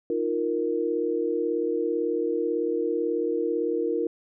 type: chord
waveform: sine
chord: Eb suspended second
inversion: none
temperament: equal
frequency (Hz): 311.1 / 349.2 / 466.2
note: Eb4 / F4 / Bb4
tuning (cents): 0 / 0 / 0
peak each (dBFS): -30 / -28 / -26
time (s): 0.1-4.07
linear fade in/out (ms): 2
effects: none